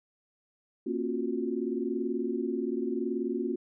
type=chord; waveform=sine; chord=Gb major seventh; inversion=first; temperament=equal with one note detuned; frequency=233.1 / 271.2 / 349.2 / 370 Hz; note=Bb3 / Db4 / F4 / Gb4; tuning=0 / -38 / 0 / 0 cents; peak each=-34 dBFS; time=0.86-3.56 s; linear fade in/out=10 ms; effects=none